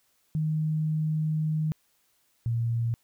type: tone pair in turn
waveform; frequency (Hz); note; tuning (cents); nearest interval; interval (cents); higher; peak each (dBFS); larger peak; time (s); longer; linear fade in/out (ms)
sine; 155.56 / 116.54; D#3 / A#2; 0 / 0; perfect fourth; 500; first; -24 / -24; neither; 0.35-1.72 / 2.46-2.94; first; 0
effects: white hiss -69 dBFS RMS until 3.03 s